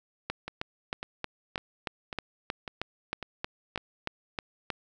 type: two click trains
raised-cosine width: 0.3 ms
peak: -15 / -20 dBFS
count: 15 / 7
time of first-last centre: 0.3-4.703 / 0.48-3.777 s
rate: 3.18 / 1.82 Hz
effects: none